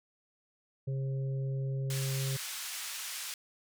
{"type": "harmonic tone", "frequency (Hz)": 134.8, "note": "C#3", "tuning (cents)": -48, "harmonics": [1, 3, 4], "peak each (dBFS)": [-31, -45, -48], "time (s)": [0.87, 2.37], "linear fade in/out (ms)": 10}
{"type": "band-pass noise", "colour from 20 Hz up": "white", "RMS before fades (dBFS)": -40, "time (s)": [1.9, 3.34], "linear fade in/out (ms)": 2, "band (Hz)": [1300, 10000], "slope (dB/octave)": 12}
{"effects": []}